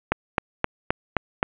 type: click train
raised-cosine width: 0.5 ms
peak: -4 dBFS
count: 6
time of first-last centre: 0.12-1.429 s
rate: 3.82 Hz
effects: resampled to 8000 Hz + 7-bit